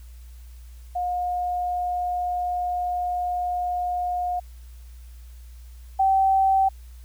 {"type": "tone pair in turn", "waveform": "sine", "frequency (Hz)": [716, 771.9], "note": ["F5", "G5"], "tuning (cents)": [43, -27], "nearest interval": "minor second", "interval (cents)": 130, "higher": "second", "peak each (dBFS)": [-23, -16], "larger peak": "second", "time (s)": [[0.95, 4.4], [5.99, 6.69]], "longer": "first", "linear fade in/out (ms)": 10, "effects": ["added 60 Hz sine -40 dBFS peak until 7.04 s", "white hiss -58 dBFS RMS until 7.04 s"]}